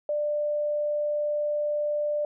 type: tone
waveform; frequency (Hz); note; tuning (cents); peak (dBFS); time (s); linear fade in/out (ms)
sine; 593; D5; +17; -24; 0.09-2.25; 2
effects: none